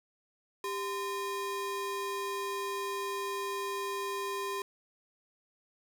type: ring-modulated tone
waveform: square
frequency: 712 Hz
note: F5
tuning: 33 cents sharp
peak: -31 dBFS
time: 0.64-4.62 s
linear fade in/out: 2 ms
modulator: 316 Hz
effects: none